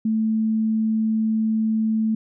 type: tone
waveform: sine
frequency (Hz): 220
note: A3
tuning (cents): 0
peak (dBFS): -18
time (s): 0.05-2.15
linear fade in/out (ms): 5
effects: none